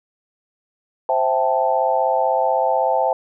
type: chord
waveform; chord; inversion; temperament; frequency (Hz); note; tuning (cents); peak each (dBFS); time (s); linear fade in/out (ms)
sine; A minor seventh; first; equal; 523.3 / 659.3 / 784 / 880; C5 / E5 / G5 / A5; 0 / 0 / 0 / 0; -21; 1.09-3.13; 2
effects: none